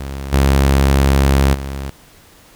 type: tone with level steps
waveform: sawtooth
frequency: 68.4 Hz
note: C#2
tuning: 23 cents flat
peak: -20 / -6 / -19 dBFS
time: 0-1.9 s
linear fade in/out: 5 ms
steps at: 0.32 / 1.53 s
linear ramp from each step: 20 ms
effects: pink hiss -46 dBFS RMS until 2.55 s